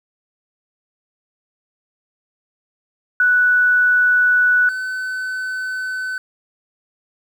sine / triangle tone pair in turn, 1480 / 1513.7 Hz, F#6 / F#6, 0 / +39 cents, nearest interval unison, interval 39 cents, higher second, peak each -11 / -20 dBFS, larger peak first, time 3.2-4.69 / 4.69-6.18 s, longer neither, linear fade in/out 2 ms, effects 8-bit

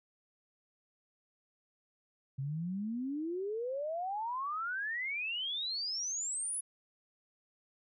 sine exponential sweep, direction up, 130.81 to 10548 Hz, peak -34 dBFS, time 2.38-6.61 s, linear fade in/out 10 ms, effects none

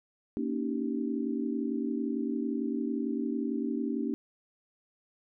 sine chord, Eb dominant seventh, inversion second, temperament just, 233.3 / 280 / 311.1 / 388.9 Hz, Bb3 / Db4 / Eb4 / G4, +2 / +18 / 0 / -14 cents, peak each -33 / -33 / -36 / -38 dBFS, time 0.37-4.14 s, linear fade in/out 0 ms, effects none

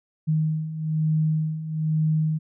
sine beating tone pair, 155.56 / 156.66 Hz, D#3 / D#3, 0 / +12 cents, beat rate 1.1 Hz, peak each -27 / -22 dBFS, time 0.27-2.39 s, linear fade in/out 20 ms, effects none

